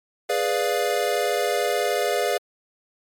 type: chord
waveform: square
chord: G# diminished seventh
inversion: none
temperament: equal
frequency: 415.3 / 493.9 / 587.3 / 698.5 Hz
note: G#4 / B4 / D5 / F5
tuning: 0 / 0 / 0 / 0 cents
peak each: -27 dBFS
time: 0.29-2.38 s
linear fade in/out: 10 ms
effects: MP3 64 kbps